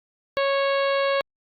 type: harmonic tone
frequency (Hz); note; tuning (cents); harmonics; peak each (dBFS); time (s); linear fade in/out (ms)
552; C#5; -7; 1 / 2 / 3 / 4 / 5 / 6 / 7 / 8; -21 / -27 / -31 / -33 / -35 / -37 / -38 / -39; 0.37-1.21; 0
effects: Opus 48 kbps